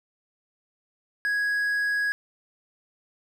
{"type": "tone", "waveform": "triangle", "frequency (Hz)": 1661.2, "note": "G#6", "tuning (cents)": 0, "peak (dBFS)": -21, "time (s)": [1.25, 2.12], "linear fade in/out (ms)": 0, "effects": []}